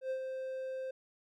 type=tone with ADSR envelope; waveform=triangle; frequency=523.3 Hz; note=C5; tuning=in tune; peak=-30 dBFS; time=0.01-0.91 s; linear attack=94 ms; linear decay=83 ms; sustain=-5 dB; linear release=6 ms; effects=none